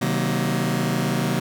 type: chord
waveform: sawtooth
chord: C half-diminished seventh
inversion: none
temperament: just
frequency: 130.81 / 156.98 / 188.37 / 235.5 Hz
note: C3 / Eb3 / Gb3 / Bb3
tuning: 0 / +16 / +31 / +18 cents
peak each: -22 dBFS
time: 0.01-1.4 s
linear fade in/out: 10 ms
effects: none